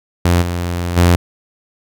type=tone with level steps; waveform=sawtooth; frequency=87.31 Hz; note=F2; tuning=in tune; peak=-6 / -14 / -4 dBFS; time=0.25-1.16 s; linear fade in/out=5 ms; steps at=0.41 / 0.96 s; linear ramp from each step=20 ms; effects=none